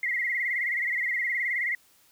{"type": "tone with vibrato", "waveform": "sine", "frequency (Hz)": 2019, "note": "B6", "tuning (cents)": 38, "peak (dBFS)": -25, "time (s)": [0.03, 1.75], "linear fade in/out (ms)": 2, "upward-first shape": "sine", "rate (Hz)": 19, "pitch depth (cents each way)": 110, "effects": ["white hiss -61 dBFS RMS until 2.11 s"]}